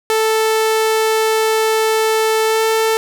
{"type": "tone with pitch glide", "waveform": "sawtooth", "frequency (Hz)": [440.2, 443.8], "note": ["A4", "A4"], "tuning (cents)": [1, 15], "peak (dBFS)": -9, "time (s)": [0.1, 2.97], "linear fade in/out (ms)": 0, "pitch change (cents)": 14, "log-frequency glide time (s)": [2.46, 2.62], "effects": []}